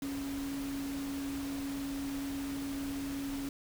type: tone in noise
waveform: sine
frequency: 277.1 Hz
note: C#4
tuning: 1 cent flat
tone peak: -35 dBFS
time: 0.02-3.49 s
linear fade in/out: 2 ms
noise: pink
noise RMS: -45 dBFS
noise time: 0.02-3.49 s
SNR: +7 dB
effects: none